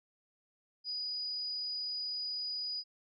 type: tone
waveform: sine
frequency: 4932 Hz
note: D#8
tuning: 16 cents flat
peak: -35 dBFS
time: 0.84-2.84 s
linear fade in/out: 50 ms
effects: none